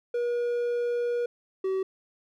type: tone pair in turn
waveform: triangle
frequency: 479.9 / 380.9 Hz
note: B4 / G4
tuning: -50 / -50 cents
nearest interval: major third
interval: 400 cents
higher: first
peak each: -23 dBFS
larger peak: neither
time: 0.14-1.26 / 1.64-1.83 s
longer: first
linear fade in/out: 5 ms
effects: none